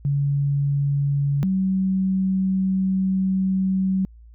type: tone pair in turn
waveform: sine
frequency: 141.5 / 189.7 Hz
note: C#3 / F#3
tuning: +36 / +43 cents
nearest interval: perfect fourth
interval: 507 cents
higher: second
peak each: -18 dBFS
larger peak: neither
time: 0.05-1.43 / 1.43-4.05 s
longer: second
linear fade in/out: 0 ms
effects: added 57 Hz sine -43 dBFS peak until 4.34 s